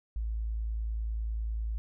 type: tone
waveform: sine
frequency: 55 Hz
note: A1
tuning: in tune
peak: -30 dBFS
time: 0.16-1.78 s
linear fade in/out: 0 ms
effects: none